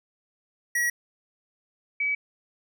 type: tone pair in turn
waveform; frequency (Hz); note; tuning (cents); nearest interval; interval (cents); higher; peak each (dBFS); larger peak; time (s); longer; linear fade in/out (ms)
square / sine; 1916 / 2283; A#6 / D7; +47 / -50; minor third; 303; second; -23; neither; 0.75-0.9 / 2-2.15; neither; 5
effects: none